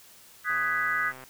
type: chord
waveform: sine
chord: G# minor seventh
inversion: second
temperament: equal with one note detuned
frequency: 1244.5 / 1497.2 / 1661.2 / 1975.5 Hz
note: D#6 / F#6 / G#6 / B6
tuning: 0 / +20 / 0 / 0 cents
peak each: -30 dBFS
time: 0.44-1.13 s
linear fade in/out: 50 ms
type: click train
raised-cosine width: 0.5 ms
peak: -30 dBFS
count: 97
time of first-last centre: 0.5-1.238 s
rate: 130 Hz
effects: white hiss -53 dBFS RMS until 1.29 s

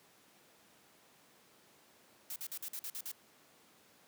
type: noise bursts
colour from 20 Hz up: blue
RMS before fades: -42 dBFS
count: 8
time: 2.3-3.116 s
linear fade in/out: 2 ms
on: 60 ms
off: 48 ms
effects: pink hiss -64 dBFS RMS until 4.07 s + high-pass 200 Hz 12 dB/octave

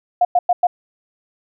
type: tone bursts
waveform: sine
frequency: 713 Hz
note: F5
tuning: 36 cents sharp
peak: -10 dBFS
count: 4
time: 0.21-0.67 s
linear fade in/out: 5 ms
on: 40 ms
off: 100 ms
effects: none

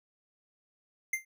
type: tone with exponential decay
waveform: square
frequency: 2093 Hz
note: C7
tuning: in tune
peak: -26 dBFS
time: 1.13-1.25 s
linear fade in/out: 5 ms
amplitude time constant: 26 ms
effects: none

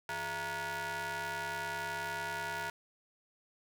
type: ring-modulated tone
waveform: sawtooth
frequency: 256.6 Hz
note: C4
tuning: 34 cents flat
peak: -29 dBFS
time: 0.09-2.7 s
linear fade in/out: 2 ms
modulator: 1190 Hz
effects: none

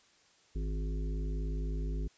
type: harmonic tone with a mistuned harmonic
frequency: 51.91 Hz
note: G#1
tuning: in tune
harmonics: 1 / 3 / 5 / 7 / 8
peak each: -32 / -42 / -46 / -49 / -50 dBFS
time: 0.55-2.08 s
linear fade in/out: 10 ms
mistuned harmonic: 7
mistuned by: -33 cents
effects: white hiss -65 dBFS RMS until 2.17 s + resampled to 16000 Hz

